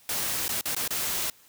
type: noise with dropouts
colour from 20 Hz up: white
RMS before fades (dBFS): -29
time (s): 0.09-1.3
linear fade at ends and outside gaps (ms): 2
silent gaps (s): 0.481-0.491 / 0.611-0.655 / 0.749-0.764 / 0.878-0.906
effects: white hiss -57 dBFS RMS until 1.48 s